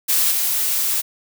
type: noise with level steps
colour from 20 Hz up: blue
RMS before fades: -17 / -20 dBFS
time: 0.08-1.02 s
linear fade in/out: 20 ms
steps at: 0.31 s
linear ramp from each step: 10 ms
effects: none